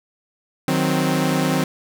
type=chord; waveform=sawtooth; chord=C diminished; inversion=first; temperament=equal; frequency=155.56 / 185 / 261.6 Hz; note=Eb3 / Gb3 / C4; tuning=0 / 0 / 0 cents; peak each=-18 / -19 / -17 dBFS; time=0.68-1.64 s; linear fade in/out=2 ms; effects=none